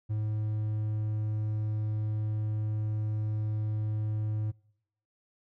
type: tone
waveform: triangle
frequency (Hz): 107.3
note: A2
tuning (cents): -43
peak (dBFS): -26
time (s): 0.09-4.52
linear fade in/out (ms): 20
effects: noise-tail reverb RT60 0.8 s tail -26 dB re dry